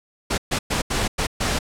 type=noise bursts at uneven times; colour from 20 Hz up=pink; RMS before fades=-22 dBFS; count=6; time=0.3-0.38 / 0.51-0.59 / 0.7-0.82 / 0.9-1.08 / 1.18-1.27 / 1.4-1.59 s; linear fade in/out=10 ms; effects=low-pass 9000 Hz 12 dB/octave